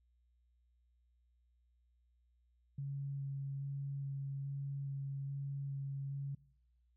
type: tone with vibrato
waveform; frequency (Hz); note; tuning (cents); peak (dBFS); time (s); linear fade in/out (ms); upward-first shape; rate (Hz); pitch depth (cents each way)
sine; 138.59; C#3; 0; -38; 2.78-6.35; 5; square; 1.2; 8
effects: noise-tail reverb RT60 0.8 s tail -22 dB re dry + added 60 Hz sine -70 dBFS peak until 6.96 s